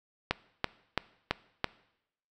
click train, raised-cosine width 0.3 ms, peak -10 dBFS, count 5, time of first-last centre 0.31-1.643 s, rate 3 Hz, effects noise-tail reverb RT60 0.8 s tail -20 dB re dry

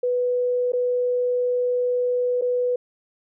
sine tone with dropouts, 493.9 Hz, B4, in tune, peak -19 dBFS, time 0.03-2.76 s, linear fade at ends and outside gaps 5 ms, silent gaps 0.721-0.733 / 2.413-2.42 s, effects none

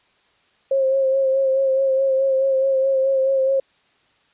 sine tone with vibrato, 535 Hz, C5, 38 cents sharp, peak -15 dBFS, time 0.71-3.6 s, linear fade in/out 5 ms, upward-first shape sine, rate 4.7 Hz, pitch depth 27 cents each way, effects white hiss -60 dBFS RMS until 4.33 s + resampled to 8000 Hz

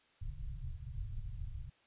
pink low-pass noise, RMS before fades -42 dBFS, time 0.21-1.7 s, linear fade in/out 5 ms, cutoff 140 Hz, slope 96 dB/octave, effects white hiss -69 dBFS RMS until 1.86 s + resampled to 8000 Hz

